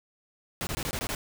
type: noise bursts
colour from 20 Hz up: pink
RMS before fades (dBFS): -32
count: 7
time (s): 0.61-1.149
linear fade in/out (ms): 0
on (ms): 59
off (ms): 21
effects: none